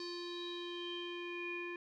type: tone with low-pass filter sweep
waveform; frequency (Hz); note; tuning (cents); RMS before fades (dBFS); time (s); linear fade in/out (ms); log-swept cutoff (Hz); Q
square; 349.2; F4; 0; -43; 0-1.76; 2; 4700 to 2200; 8.9
effects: none